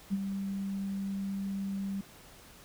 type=tone with ADSR envelope; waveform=sine; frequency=196 Hz; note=G3; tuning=in tune; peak=-25 dBFS; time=0.1-2.01 s; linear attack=34 ms; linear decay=35 ms; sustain=-7 dB; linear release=4 ms; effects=pink hiss -54 dBFS RMS until 2.64 s